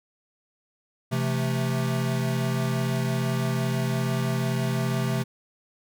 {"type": "chord", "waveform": "square", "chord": "A minor", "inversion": "first", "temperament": "equal with one note detuned", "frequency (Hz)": [130.81, 168.37, 220], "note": ["C3", "E3", "A3"], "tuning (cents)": [0, 37, 0], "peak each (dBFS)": [-26, -32, -31], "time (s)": [1.11, 5.24], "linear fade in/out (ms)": 20, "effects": []}